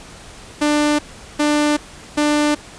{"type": "tone bursts", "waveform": "sawtooth", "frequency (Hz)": 297, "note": "D4", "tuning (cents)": 20, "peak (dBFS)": -10, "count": 3, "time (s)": [0.61, 2.55], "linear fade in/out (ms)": 10, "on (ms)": 380, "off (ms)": 400, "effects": ["pink hiss -39 dBFS RMS until 2.78 s", "resampled to 22050 Hz"]}